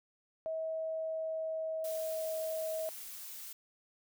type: tone with pitch glide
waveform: sine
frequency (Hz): 642 to 637.9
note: E5 to D#5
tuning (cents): -46 to +43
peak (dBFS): -34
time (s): 0.46-2.89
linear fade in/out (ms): 0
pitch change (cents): -11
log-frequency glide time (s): 0.63-2.31
type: noise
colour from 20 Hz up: blue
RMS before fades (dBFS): -46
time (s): 1.84-3.53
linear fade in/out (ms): 5
effects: none